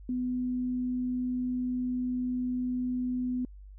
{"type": "tone", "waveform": "sine", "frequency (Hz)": 250.2, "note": "B3", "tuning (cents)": 23, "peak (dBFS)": -28, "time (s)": [0.09, 3.45], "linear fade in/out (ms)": 2, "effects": ["added 49 Hz sine -45 dBFS peak until 3.78 s"]}